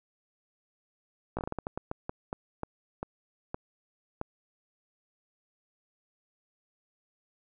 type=slowing click train; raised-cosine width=1 ms; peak=-19 dBFS; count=16; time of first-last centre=1.37-4.214 s; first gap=17 ms; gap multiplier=1.3; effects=none